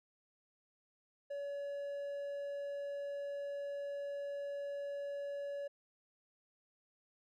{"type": "tone", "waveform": "triangle", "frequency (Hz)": 567, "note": "C#5", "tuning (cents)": 39, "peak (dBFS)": -37, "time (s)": [1.3, 5.68], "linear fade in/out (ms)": 10, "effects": []}